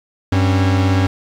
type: tone pair together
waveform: 45% pulse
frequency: 96.31 / 272.4 Hz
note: G2 / C#4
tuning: -30 / -30 cents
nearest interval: octave + tritone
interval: 1800 cents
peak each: -13 / -19 dBFS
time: 0.32-1.07 s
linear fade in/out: 5 ms
effects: low-pass 5000 Hz 12 dB/octave + 7-bit